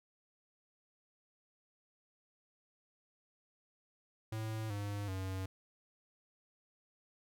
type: tone with pitch steps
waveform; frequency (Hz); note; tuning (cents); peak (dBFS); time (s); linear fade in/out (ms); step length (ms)
square; 110 / 102.04 / 94.66; A2 / G#2 / F#2; 0 / -30 / +40; -38; 4.32-5.46; 5; 380
effects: none